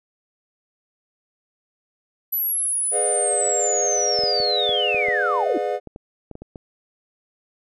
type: linear sweep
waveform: sine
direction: down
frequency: 12000 to 253.8 Hz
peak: -20 dBFS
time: 2.32-5.58 s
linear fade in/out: 10 ms
type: chord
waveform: triangle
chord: G# diminished seventh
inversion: none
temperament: just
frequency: 415.3 / 498.4 / 598 / 717.6 Hz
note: G#4 / B4 / D5 / F5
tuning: 0 / +16 / +31 / +47 cents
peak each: -25 dBFS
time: 2.91-5.8 s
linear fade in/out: 50 ms
type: clicks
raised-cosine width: 2 ms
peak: -23 dBFS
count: 12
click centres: 4.19 / 4.237 / 4.402 / 4.693 / 4.946 / 5.085 / 5.873 / 5.961 / 6.313 / 6.354 / 6.42 / 6.558 s
effects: none